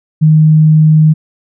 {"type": "tone", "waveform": "sine", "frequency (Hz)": 155.56, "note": "D#3", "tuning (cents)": 0, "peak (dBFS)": -3, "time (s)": [0.21, 1.14], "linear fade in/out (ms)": 20, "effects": []}